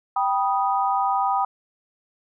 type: chord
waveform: sine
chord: G augmented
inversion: none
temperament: equal with one note detuned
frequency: 784 / 977 / 1244.5 Hz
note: G5 / B5 / D#6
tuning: 0 / -19 / 0 cents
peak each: -22 / -24 / -25 dBFS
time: 0.16-1.45 s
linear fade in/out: 5 ms
effects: none